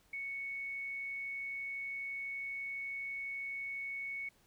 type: tone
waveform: sine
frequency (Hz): 2217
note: C#7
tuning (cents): 0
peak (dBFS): -38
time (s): 0.13-4.29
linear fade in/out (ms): 5
effects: pink hiss -69 dBFS RMS until 4.46 s